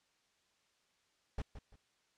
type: noise with echo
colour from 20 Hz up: brown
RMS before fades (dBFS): -37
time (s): 1.38-1.42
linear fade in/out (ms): 5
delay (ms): 170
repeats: 2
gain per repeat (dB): -11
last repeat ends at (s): 1.76
effects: white hiss -75 dBFS RMS until 2.17 s + low-pass 6000 Hz 12 dB/octave